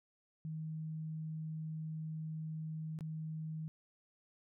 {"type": "tone with dropouts", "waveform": "sine", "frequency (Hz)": 157.6, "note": "D#3", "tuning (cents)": 23, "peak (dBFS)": -39, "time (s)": [0.45, 3.68], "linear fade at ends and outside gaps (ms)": 0, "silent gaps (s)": [2.989, 3.008], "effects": []}